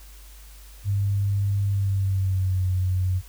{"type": "tone with pitch glide", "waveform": "sine", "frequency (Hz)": [100, 92.23], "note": ["G2", "F#2"], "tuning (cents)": [35, -5], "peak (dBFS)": -20, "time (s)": [0.84, 3.22], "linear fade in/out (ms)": 50, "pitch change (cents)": -140, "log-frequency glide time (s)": [1.66, 2.64], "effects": ["added 50 Hz sine -43 dBFS peak until 3.28 s", "white hiss -51 dBFS RMS until 3.28 s"]}